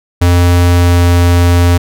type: tone with pitch glide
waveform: square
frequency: 87.8 to 87.29 Hz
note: F2 to F2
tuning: +10 to 0 cents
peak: -6 dBFS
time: 0.21-1.78 s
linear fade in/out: 10 ms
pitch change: -10 cents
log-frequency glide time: 0.67-1.04 s
effects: none